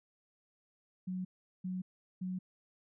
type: tone bursts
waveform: sine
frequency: 184.3 Hz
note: F#3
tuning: 7 cents flat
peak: -35 dBFS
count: 3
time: 1.07-2.39 s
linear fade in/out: 10 ms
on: 180 ms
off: 390 ms
effects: none